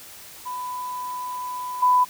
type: tone with level steps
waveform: sine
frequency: 997 Hz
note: B5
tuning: 16 cents sharp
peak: -28 / -14 dBFS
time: 0.45-2.05 s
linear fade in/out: 20 ms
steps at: 1.82 s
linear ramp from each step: 10 ms
effects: white hiss -43 dBFS RMS until 2.09 s